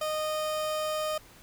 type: tone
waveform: 30% pulse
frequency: 617 Hz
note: D#5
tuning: 15 cents flat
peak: -26 dBFS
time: 0.01-1.18 s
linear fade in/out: 5 ms
effects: pink hiss -54 dBFS RMS until 1.42 s